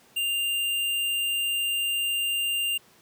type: tone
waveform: square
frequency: 2794 Hz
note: F7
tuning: in tune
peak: -25 dBFS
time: 0.16-2.78 s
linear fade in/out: 10 ms
effects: pink hiss -57 dBFS RMS until 3.01 s + high-pass 150 Hz 12 dB/octave